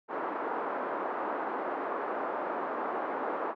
white band-pass noise, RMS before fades -34 dBFS, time 0.08-3.55 s, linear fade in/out 50 ms, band 290 to 1200 Hz, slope 24 dB/octave, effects none

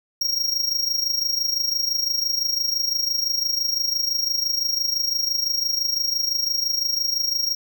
square tone with amplitude modulation, 5588 Hz, F8, in tune, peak -18 dBFS, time 0.21-7.55 s, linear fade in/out 5 ms, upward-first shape sine, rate 25.9 Hz, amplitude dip 70%, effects none

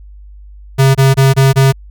square tone bursts, 134.8 Hz, C#3, 48 cents flat, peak -6 dBFS, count 5, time 0.78-1.726 s, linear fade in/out 20 ms, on 170 ms, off 24 ms, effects added 50 Hz sine -32 dBFS peak until 1.9 s

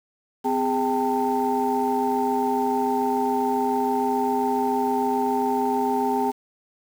sine tone cluster, 256.2 / 409 / 789 / 896 Hz, C4 / G#4 / G5 / A5, -36 / -26 / +11 / +31 cents, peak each -25 dBFS, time 0.44-6.32 s, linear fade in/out 20 ms, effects tanh soft clip ceiling -12 dBFS + 7-bit

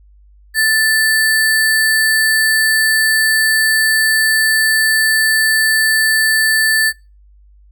sine tone with sample-and-hold, 1760 Hz, A6, in tune, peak -10 dBFS, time 0.54-6.93 s, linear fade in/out 50 ms, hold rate 6300 Hz, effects noise-tail reverb RT60 0.3 s tail -26 dB re dry + added 50 Hz sine -43 dBFS peak until 7.71 s

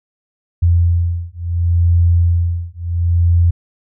sine beating tone pair, 85.5 / 86.21 Hz, F2 / F2, -36 / -22 cents, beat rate 0.71 Hz, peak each -14 dBFS, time 0.62-3.51 s, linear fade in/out 10 ms, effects none

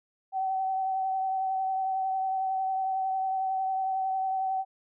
sine tone with vibrato, 763 Hz, G5, 47 cents flat, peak -26 dBFS, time 0.32-4.65 s, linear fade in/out 50 ms, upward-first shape triangle, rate 11 Hz, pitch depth 22 cents each way, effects none

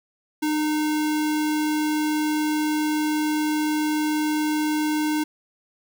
sine tone with sample-and-hold, 304.5 Hz, D#4, 37 cents flat, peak -20 dBFS, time 0.42-5.24 s, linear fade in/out 10 ms, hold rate 1225 Hz, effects none

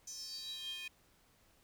square tone with high-pass filter sweep, 354.2 Hz, F4, 24 cents sharp, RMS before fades -45 dBFS, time 0.07-0.88 s, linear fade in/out 5 ms, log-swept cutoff 6200 to 2600 Hz, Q 9.9, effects pink hiss -69 dBFS RMS until 1.63 s

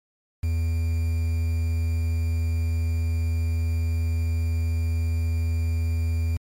triangle tone with quantisation, 82.41 Hz, E2, in tune, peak -19 dBFS, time 0.43-6.37 s, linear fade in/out 5 ms, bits 7, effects MP3 64 kbps

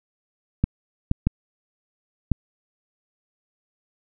clicks, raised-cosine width 5 ms, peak -6 dBFS, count 4, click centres 0.64 / 1.114 / 1.27 / 2.317 s, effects none

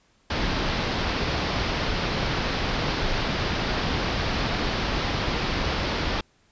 pink low-pass noise, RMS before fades -26 dBFS, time 0.3-6.21 s, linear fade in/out 5 ms, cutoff 5200 Hz, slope 48 dB/octave, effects pink hiss -63 dBFS RMS until 6.51 s + resampled to 16000 Hz

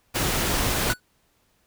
pink noise, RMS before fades -24 dBFS, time 0.14-0.94 s, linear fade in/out 20 ms
square tone with exponential decay, 1480 Hz, F#6, in tune, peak -21 dBFS, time 0.9-1 s, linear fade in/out 0 ms, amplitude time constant 20 ms
effects pink hiss -66 dBFS RMS until 1.66 s

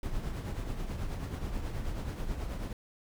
brown noise with tremolo, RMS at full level -33 dBFS, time 0.03-2.73 s, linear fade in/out 2 ms, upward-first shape triangle, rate 9.3 Hz, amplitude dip 55%, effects none

